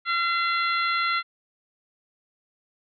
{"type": "harmonic tone", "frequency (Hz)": 683, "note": "F5", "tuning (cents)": -39, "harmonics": [2, 3, 4, 5, 6], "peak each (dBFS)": [-24, -27, -35, -34, -33], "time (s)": [0.05, 1.23], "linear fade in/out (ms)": 50, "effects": []}